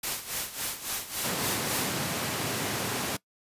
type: noise with tremolo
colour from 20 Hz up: white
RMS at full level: -30 dBFS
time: 0.03-1.93 s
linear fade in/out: 5 ms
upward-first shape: sine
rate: 3.6 Hz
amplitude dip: 75%
type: high-pass noise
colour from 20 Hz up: pink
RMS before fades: -31 dBFS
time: 1.24-3.17 s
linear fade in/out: 10 ms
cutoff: 110 Hz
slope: 24 dB/octave
effects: noise-tail reverb RT60 0.1 s tail -21 dB re dry + resampled to 32000 Hz